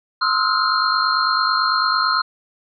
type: tone cluster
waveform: sine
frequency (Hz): 1046 / 1275 / 1324 / 1424 / 4190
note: C6 / D#6 / E6 / F6 / C8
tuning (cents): -1 / +42 / +7 / +33 / +2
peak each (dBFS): -22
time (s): 0.21-2.22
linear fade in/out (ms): 10
effects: none